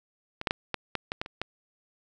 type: clicks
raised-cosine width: 0.3 ms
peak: -18 / -9 / -9 / -12 / -12 / -14 / -14 / -24 / -14 dBFS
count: 9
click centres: 0.414 / 0.472 / 0.509 / 0.743 / 0.953 / 1.119 / 1.215 / 1.261 / 1.416 s
effects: none